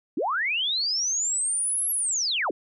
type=linear two-way sweep; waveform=sine; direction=up then down; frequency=233.1 to 11400 to 233.1 Hz; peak=-23 dBFS; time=0.17-2.51 s; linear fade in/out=5 ms; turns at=1.91 s; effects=none